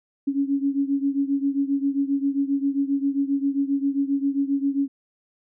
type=beating tone pair; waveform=sine; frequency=275.9 / 283.4 Hz; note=C#4 / C#4; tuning=-8 / +38 cents; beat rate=7.5 Hz; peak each=-22 / -25 dBFS; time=0.27-4.88 s; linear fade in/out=10 ms; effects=none